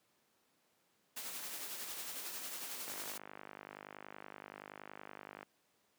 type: noise with tremolo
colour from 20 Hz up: white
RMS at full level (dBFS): -43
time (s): 1.16-3.18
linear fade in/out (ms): 10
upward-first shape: sine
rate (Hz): 11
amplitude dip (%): 35
type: click train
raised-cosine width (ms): 0.5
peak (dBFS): -32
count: 130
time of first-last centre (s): 2.88-5.429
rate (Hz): 50.6
effects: pink hiss -75 dBFS RMS until 5.98 s + high-pass 200 Hz 12 dB/octave